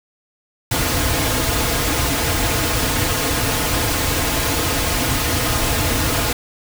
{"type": "noise with comb filter", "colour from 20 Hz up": "pink", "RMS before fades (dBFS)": -19, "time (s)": [0.71, 6.33], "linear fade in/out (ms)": 5, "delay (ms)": 5.2, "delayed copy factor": -0.65, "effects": []}